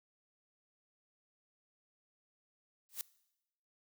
blue noise with exponential growth, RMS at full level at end -35 dBFS, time 2.89-3.01 s, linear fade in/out 0 ms, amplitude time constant 26 ms, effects noise-tail reverb RT60 0.9 s tail -21 dB re dry

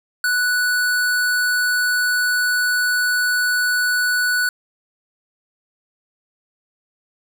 square tone, 1480 Hz, F#6, in tune, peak -17 dBFS, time 0.24-4.49 s, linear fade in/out 2 ms, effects none

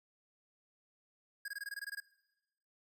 square tone bursts, 1640 Hz, G#6, 22 cents flat, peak -40 dBFS, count 11, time 1.45-2.002 s, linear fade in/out 5 ms, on 32 ms, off 20 ms, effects noise-tail reverb RT60 1.0 s tail -20 dB re dry

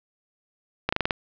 slowing click train, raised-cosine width 0.3 ms, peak -6 dBFS, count 6, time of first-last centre 0.89-1.108 s, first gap 35 ms, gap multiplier 1.11, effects low-pass 4000 Hz 12 dB/octave

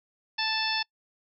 harmonic tone, 880 Hz, A5, in tune, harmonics 1 / 2 / 3 / 4 / 5 / 6, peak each -33 / -33 / -33 / -33 / -33 / -33 dBFS, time 0.38-0.83 s, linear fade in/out 10 ms, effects noise-tail reverb RT60 0.1 s tail -25 dB re dry

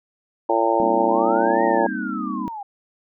harmonic tone, 113.7 Hz, A#2, 43 cents flat, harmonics 3 / 4 / 5 / 6 / 7 / 8, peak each -23 / -25 / -22 / -26 / -23 / -22 dBFS, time 0.49-1.87 s, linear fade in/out 5 ms
sine chord, C minor seventh, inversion second, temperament equal with one note detuned, 199.19 / 233.1 / 261.6 / 311.1 Hz, G3 / Bb3 / C4 / Eb4, +28 / 0 / 0 / 0 cents, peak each -30 dBFS, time 0.8-2.48 s, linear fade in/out 0 ms
sine linear two-way sweep, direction up then down, 784 to 1895 to 784 Hz, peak -29 dBFS, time 1-2.63 s, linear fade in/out 5 ms, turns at 1.64 s
effects none

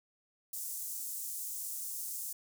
pink high-pass noise, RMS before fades -40 dBFS, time 0.53-2.33 s, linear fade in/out 5 ms, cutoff 7400 Hz, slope 24 dB/octave, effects none

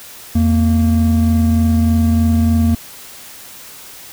triangle tone pair together, 84.43 / 230 Hz, E2 / A#3, +42 / -23 cents, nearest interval octave + perfect fourth, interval 1735 cents, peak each -11 dBFS, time 0.35-2.75 s, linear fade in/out 5 ms, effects white hiss -36 dBFS RMS until 4.12 s

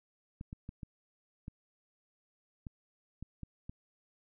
clicks, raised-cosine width 5 ms, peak -30 dBFS, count 9, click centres 0.411 / 0.529 / 0.691 / 0.832 / 1.481 / 2.668 / 3.226 / 3.433 / 3.695 s, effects none

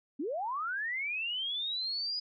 sine linear sweep, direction up, 246.9 to 4978 Hz, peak -32 dBFS, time 0.19-2.2 s, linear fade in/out 10 ms, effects none

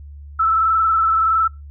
sine tone with frequency modulation, 1318.5 Hz, E6, in tune, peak -13 dBFS, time 0.39-1.48 s, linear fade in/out 10 ms, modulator 21.5 Hz, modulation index 1.3, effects noise-tail reverb RT60 0.2 s tail -23 dB re dry + added 72 Hz sine -34 dBFS peak until 1.7 s

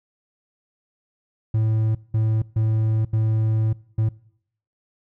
triangle tone bursts at uneven times, 110 Hz, A2, in tune, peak -15 dBFS, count 5, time 1.54-1.95 / 2.14-2.42 / 2.56-3.05 / 3.13-3.73 / 3.98-4.09 s, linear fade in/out 5 ms, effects noise-tail reverb RT60 0.7 s tail -23 dB re dry

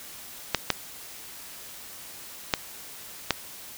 clicks, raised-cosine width 0.2 ms, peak -3 dBFS, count 4, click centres 0.547 / 0.703 / 2.538 / 3.307 s, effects white hiss -43 dBFS RMS until 3.77 s

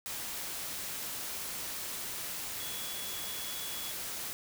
sine tone in noise, 3373 Hz, G#7, 26 cents sharp, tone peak -44 dBFS, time 2.6-3.91 s, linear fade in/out 0 ms, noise white, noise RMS -39 dBFS, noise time 0.06-4.33 s, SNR -8 dB, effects none

